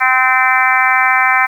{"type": "harmonic tone", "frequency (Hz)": 258.1, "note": "C4", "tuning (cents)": -23, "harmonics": [3, 4, 5, 6, 7, 8, 9], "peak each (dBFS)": [-17, -17, -17, -17, -17, -17, -17], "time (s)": [0, 1.47], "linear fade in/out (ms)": 20, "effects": ["7-bit"]}